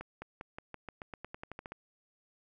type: accelerating click train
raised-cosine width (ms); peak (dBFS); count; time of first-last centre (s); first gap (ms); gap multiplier
0.5; -27; 15; 0.01-1.72; 210; 0.91
effects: none